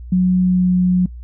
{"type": "tone with pitch glide", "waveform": "sine", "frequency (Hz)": [183, 181.42], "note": ["F#3", "F#3"], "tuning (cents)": [-19, -34], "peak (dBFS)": -11, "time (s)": [0.12, 1.06], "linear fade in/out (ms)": 5, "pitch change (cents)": -15, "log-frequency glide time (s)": [0.41, 0.73], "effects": ["noise-tail reverb RT60 0.1 s tail -24 dB re dry", "added 60 Hz sine -30 dBFS peak until 1.23 s"]}